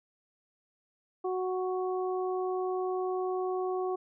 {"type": "harmonic tone", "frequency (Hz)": 370, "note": "F#4", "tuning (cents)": 0, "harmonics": [1, 2, 3], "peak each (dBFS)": [-30, -36, -40], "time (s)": [1.24, 3.96], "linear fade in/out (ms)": 10, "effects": []}